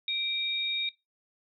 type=tone pair together; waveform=sine; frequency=2346 / 3728 Hz; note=D7 / A#7; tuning=-2 / -1 cents; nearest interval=minor sixth; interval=801 cents; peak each=-35 / -28 dBFS; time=0.08-0.89 s; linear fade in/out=2 ms; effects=noise-tail reverb RT60 0.2 s tail -21 dB re dry